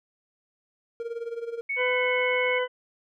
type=tone with tremolo; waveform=triangle; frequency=465.7 Hz; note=A#4; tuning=2 cents flat; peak=-26 dBFS; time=1-1.61 s; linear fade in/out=0 ms; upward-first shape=sine; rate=19 Hz; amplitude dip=75%
type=tone with pitch glide; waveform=sine; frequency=2217 to 2192 Hz; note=C#7 to C#7; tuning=0 to -20 cents; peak=-26 dBFS; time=1.69-2.59 s; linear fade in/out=10 ms; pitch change=-20 cents; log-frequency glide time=1.8-1.95 s
type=harmonic tone; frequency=501 Hz; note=B4; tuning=25 cents sharp; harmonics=1 / 2 / 3 / 4 / 6; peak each=-25 / -32 / -34 / -34 / -37 dBFS; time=1.76-2.68 s; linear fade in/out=50 ms
effects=none